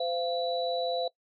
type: tone cluster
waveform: sine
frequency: 513 / 687 / 3941 Hz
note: C5 / F5 / B7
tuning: -34 / -29 / -4 cents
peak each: -31 / -31 / -36 dBFS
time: 0-1.08 s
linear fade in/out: 5 ms
effects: noise-tail reverb RT60 0.1 s tail -21 dB re dry